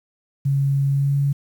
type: tone with pitch glide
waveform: sine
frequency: 138.59 to 140.61 Hz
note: C#3 to C#3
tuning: 0 to +25 cents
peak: -16 dBFS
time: 0.45-1.33 s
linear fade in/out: 10 ms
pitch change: +25 cents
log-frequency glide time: 0.88-1.16 s
effects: 8-bit